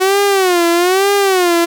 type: tone with vibrato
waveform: sawtooth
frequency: 370 Hz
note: F#4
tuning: in tune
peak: -6 dBFS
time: 0-1.66 s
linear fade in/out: 20 ms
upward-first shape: sine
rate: 1.1 Hz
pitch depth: 150 cents each way
effects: none